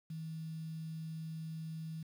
sine tone with quantisation, 160.2 Hz, E3, 49 cents flat, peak -40 dBFS, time 0.1-2.03 s, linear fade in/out 5 ms, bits 10, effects none

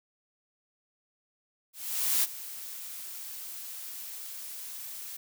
blue noise with ADSR envelope, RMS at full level -25 dBFS, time 1.73-5.17 s, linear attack 500 ms, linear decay 31 ms, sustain -16 dB, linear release 8 ms, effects none

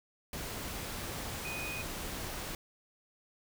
sine tone in noise, 2489 Hz, D#7, in tune, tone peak -39 dBFS, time 1.45-1.82 s, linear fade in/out 2 ms, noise pink, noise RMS -40 dBFS, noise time 0.33-2.55 s, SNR -2 dB, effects none

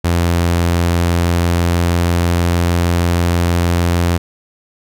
sawtooth tone with pitch glide, 85.8 to 86.4 Hz, F2 to F2, -30 to -18 cents, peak -8 dBFS, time 0.04-4.18 s, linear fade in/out 10 ms, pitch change +12 cents, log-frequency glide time 0.38-2.55 s, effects none

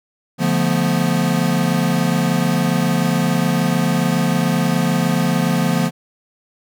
square chord, B half-diminished seventh, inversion first, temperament equal with one note detuned, 144.73 / 174.61 / 220 / 246.9 Hz, D3 / F3 / A3 / B3, -25 / 0 / 0 / 0 cents, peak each -23 / -19 / -23 / -22 dBFS, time 0.38-5.91 s, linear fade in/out 50 ms, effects none

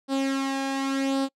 sawtooth tone with flanger, 271 Hz, C#4, 39 cents flat, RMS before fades -26 dBFS, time 0.08-1.29 s, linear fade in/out 50 ms, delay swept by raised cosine 0.22 to 1.22 ms, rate 0.89 Hz, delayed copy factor +0.6, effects noise-tail reverb RT60 0.1 s tail -26 dB re dry + low-pass 8000 Hz 12 dB/octave

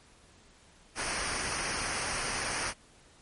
pink noise with comb filter, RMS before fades -33 dBFS, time 0.95-2.74 s, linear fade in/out 50 ms, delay 0.27 ms, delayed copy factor -0.65, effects pink hiss -59 dBFS RMS until 3.21 s + MP3 48 kbps

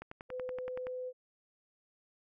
click train, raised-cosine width 0.5 ms, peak -29 dBFS, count 10, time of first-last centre 0.02-0.869 s, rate 10.6 Hz
sine tone, 506 Hz, B4, 42 cents sharp, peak -37 dBFS, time 0.29-1.13 s, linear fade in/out 50 ms
effects none

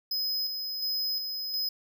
square tone with tremolo, 5060 Hz, D#8, 28 cents sharp, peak -28 dBFS, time 0.11-1.69 s, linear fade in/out 5 ms, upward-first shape square, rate 1.4 Hz, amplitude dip 40%, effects none

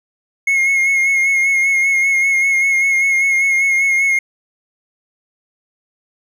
triangle tone with vibrato, 2163 Hz, C#7, 43 cents flat, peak -10 dBFS, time 0.47-4.19 s, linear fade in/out 5 ms, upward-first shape sine, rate 5.1 Hz, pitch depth 31 cents each way, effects none

